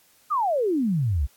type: exponential sweep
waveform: sine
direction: down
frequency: 1291 to 61.74 Hz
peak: -20 dBFS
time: 0.3-1.27 s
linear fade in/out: 20 ms
effects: white hiss -59 dBFS RMS until 1.36 s + AAC 64 kbps